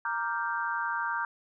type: chord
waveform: sine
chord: G minor seventh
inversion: first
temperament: equal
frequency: 932.3 / 1174.7 / 1396.9 / 1568 Hz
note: Bb5 / D6 / F6 / G6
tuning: 0 / 0 / 0 / 0 cents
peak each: -33 / -35 / -36 / -33 dBFS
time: 0.05-1.25 s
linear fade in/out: 2 ms
effects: none